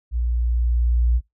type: tone with level ramp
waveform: sine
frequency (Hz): 59.4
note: A#1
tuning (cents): +33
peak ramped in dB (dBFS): -19 to -13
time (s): 0.11-1.21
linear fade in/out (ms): 50
effects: noise-tail reverb RT60 0.2 s tail -25 dB re dry + tanh soft clip ceiling -10 dBFS